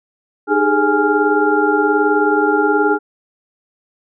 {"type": "tone cluster", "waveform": "sine", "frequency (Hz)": [305.6, 404.1, 422.9, 832, 1394], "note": ["D#4", "G#4", "G#4", "G#5", "F6"], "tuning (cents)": [-31, -47, 31, 3, -4], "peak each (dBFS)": -18, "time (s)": [0.47, 2.99], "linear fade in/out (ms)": 50, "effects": []}